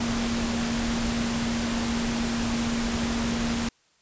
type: tone in noise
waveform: sine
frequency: 233.1 Hz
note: A#3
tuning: in tune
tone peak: -26 dBFS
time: 0-3.69 s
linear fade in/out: 5 ms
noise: pink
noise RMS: -30 dBFS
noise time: 0-3.69 s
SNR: +1 dB
effects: white hiss -64 dBFS RMS until 4.01 s + resampled to 16000 Hz